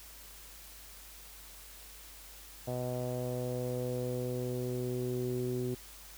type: tone with low-pass filter sweep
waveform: sawtooth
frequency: 124.7 Hz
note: B2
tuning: 17 cents sharp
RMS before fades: -35 dBFS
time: 2.67-5.75 s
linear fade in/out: 10 ms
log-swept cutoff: 640 to 350 Hz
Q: 4.5
effects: added 50 Hz sine -55 dBFS peak until 6.17 s + white hiss -52 dBFS RMS until 6.17 s